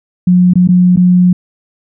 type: tone with dropouts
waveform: sine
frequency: 179.9 Hz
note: F#3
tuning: 48 cents flat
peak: -4 dBFS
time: 0.27-1.33 s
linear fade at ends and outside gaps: 5 ms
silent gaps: 0.536-0.555 / 0.675-0.687 / 0.962-0.972 s
effects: none